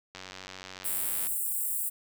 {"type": "click train", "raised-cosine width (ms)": 0.2, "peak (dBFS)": -24, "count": 106, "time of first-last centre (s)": [0.15, 1.269], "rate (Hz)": 93.8}
{"type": "high-pass noise", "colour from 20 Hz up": "white", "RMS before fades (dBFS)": -31, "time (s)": [0.84, 1.9], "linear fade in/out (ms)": 20, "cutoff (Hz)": 7700, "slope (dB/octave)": 96}
{"effects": []}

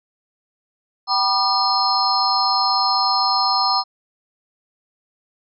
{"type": "tone cluster", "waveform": "sine", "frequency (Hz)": [771, 977, 1204, 4224, 5220], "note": ["G5", "B5", "D6", "C8", "E8"], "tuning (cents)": [-29, -19, 43, 16, -18], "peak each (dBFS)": -22, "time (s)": [1.07, 3.84], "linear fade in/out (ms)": 50, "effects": []}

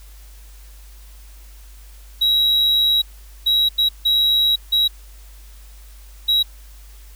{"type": "tone bursts at uneven times", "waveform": "triangle", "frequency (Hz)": 3862, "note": "B7", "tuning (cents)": -39, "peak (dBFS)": -12, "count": 6, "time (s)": [[2.21, 3.02], [3.46, 3.69], [3.78, 3.89], [4.05, 4.56], [4.72, 4.88], [6.28, 6.43]], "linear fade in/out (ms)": 10, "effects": ["added 50 Hz sine -39 dBFS peak until 7.15 s", "white hiss -50 dBFS RMS until 7.15 s"]}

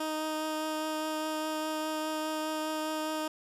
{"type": "tone with vibrato", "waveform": "15% pulse", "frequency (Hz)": 311.1, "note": "D#4", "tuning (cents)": 0, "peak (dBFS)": -25, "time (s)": [0, 3.28], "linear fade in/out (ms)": 5, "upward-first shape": "triangle", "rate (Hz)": 4.9, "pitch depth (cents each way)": 11, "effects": ["resampled to 32000 Hz", "11-bit"]}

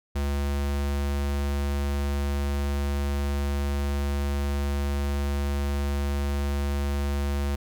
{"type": "tone", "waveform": "square", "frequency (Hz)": 70.8, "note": "C#2", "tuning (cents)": 37, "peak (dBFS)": -25, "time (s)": [0.15, 7.56], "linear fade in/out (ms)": 10, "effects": []}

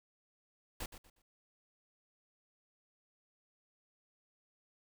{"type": "noise with echo", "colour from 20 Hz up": "pink", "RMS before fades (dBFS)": -41, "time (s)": [0.8, 0.86], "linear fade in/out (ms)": 5, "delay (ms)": 120, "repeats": 3, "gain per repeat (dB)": -11, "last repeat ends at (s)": 1.22, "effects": []}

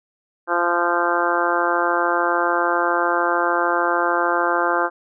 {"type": "harmonic tone", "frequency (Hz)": 173.2, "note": "F3", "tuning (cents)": -14, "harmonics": [2, 3, 4, 5, 6, 7, 8, 9], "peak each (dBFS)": [-25, -25, -25, -25, -25, -25, -25, -25], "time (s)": [0.47, 4.9], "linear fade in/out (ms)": 50, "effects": []}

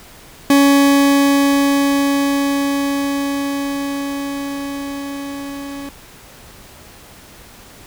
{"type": "tone with level ramp", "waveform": "40% pulse", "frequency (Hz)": 279.9, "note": "C#4", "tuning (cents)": 17, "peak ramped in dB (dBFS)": [-7, -26], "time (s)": [0.5, 5.89], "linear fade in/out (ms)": 2, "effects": ["pink hiss -41 dBFS RMS until 7.86 s"]}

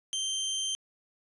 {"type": "tone", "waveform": "25% pulse", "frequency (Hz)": 3136, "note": "G7", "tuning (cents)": 0, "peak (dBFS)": -26, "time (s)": [0.13, 0.75], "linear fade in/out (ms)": 0, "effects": ["resampled to 24000 Hz"]}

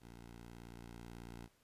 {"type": "tone with level ramp", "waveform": "10% pulse", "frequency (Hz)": 58.27, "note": "A#1", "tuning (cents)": 0, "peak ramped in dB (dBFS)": [-45, -40], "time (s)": [0, 1.49], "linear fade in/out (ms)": 50, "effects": ["pink hiss -73 dBFS RMS until 1.63 s", "resampled to 32000 Hz"]}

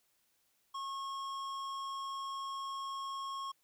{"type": "tone with hard clipping", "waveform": "sine", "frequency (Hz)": 1089, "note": "C#6", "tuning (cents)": -31, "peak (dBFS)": -40, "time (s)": [0.74, 3.52], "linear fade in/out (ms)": 10, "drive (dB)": 12, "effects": ["white hiss -75 dBFS RMS until 3.63 s"]}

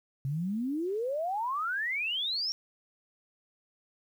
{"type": "exponential sweep", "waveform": "sine", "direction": "up", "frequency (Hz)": [130.81, 5620], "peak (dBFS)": -29, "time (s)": [0.25, 2.52], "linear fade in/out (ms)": 0, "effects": ["10-bit"]}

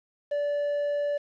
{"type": "tone with quantisation", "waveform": "triangle", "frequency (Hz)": 580, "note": "D5", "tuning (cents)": -22, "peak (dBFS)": -23, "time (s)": [0.31, 1.18], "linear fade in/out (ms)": 10, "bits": 8, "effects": ["low-pass 4000 Hz 12 dB/octave"]}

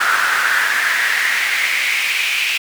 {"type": "noise with high-pass filter sweep", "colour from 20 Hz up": "brown", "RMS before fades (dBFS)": -17, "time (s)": [0, 2.58], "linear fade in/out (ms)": 10, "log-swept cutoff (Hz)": [1400, 2600], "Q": 5, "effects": []}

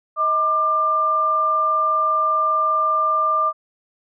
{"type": "tone pair together", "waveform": "sine", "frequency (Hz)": [632, 1193.1], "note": ["D#5", "D6"], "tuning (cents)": [27, 27], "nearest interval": "major seventh", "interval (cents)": 1100, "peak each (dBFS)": [-26, -16], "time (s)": [0.16, 3.53], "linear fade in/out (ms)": 50, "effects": []}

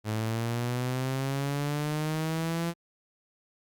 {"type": "linear sweep", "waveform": "sawtooth", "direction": "up", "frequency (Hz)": [106.5, 170.7], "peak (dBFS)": -24, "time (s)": [0.04, 2.74], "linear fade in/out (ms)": 50, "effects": ["Opus 48 kbps"]}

